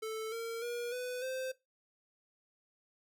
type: tone with pitch steps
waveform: square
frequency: 440 / 458.7 / 478.2 / 498.5 / 519.6 Hz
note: A4 / A#4 / A#4 / B4 / C5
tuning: 0 / -28 / +44 / +16 / -12 cents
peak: -37 dBFS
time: 0.02-1.52 s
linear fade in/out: 10 ms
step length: 300 ms
effects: noise-tail reverb RT60 0.2 s tail -18 dB re dry